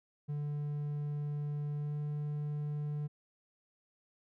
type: tone with pitch glide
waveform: triangle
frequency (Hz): 146.83 to 148.02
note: D3 to D3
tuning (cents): 0 to +14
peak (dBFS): -32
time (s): 0.28-3.08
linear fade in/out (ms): 20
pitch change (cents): +14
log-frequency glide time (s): 1.75-1.96
effects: none